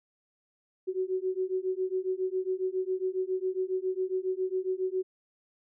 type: beating tone pair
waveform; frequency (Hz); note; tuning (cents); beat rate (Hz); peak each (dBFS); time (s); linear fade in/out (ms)
sine; 370 / 377.3; F#4 / F#4; 0 / +34; 7.3; -31; 0.87-5.03; 20
effects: none